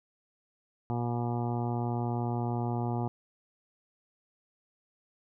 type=harmonic tone; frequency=119.6 Hz; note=A#2; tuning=45 cents sharp; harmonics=1 / 2 / 3 / 4 / 5 / 6 / 7 / 8 / 9 / 10; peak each=-31 / -35 / -38 / -44 / -49 / -39 / -40 / -45 / -54 / -50 dBFS; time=0.9-3.08 s; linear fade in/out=0 ms; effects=none